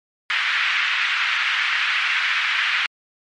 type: band-pass noise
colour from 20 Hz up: white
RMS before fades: -21 dBFS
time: 0.3-2.86 s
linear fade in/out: 0 ms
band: 1400 to 2700 Hz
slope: 24 dB/octave
effects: MP3 48 kbps